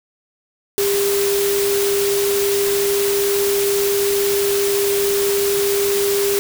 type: tone in noise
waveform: sine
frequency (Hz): 400.9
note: G4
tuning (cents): +39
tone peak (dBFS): -16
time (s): 0.78-6.39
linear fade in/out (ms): 0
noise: white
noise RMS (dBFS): -23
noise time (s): 0.78-6.39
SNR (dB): +4
effects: none